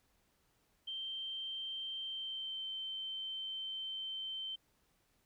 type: tone with pitch glide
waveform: sine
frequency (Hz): 3136 to 3102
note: G7 to G7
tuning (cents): 0 to -19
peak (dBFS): -39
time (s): 0.87-4.56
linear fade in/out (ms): 10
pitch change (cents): -19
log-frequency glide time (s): 2.01-2.67
effects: pink hiss -75 dBFS RMS until 5.25 s